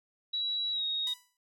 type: tone with pitch glide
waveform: sine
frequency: 3902 to 3754 Hz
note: B7 to A#7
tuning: -22 to +11 cents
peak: -29 dBFS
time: 0.33-1.14 s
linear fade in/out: 10 ms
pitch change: -67 cents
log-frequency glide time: 0.72-0.84 s
type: tone with exponential decay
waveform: 5% pulse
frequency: 987.8 Hz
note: B5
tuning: in tune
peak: -29 dBFS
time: 1.07-1.37 s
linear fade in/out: 1 ms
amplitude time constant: 64 ms
effects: MP3 96 kbps